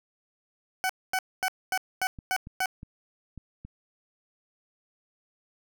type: tone bursts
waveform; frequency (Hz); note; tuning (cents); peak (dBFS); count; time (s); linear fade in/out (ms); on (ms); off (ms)
20% pulse; 751; F#5; +26; -20; 7; 0.84-2.658; 0; 54; 240
type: clicks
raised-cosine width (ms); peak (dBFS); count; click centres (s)
5; -29; 5; 2.188 / 2.471 / 2.831 / 3.377 / 3.65
effects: none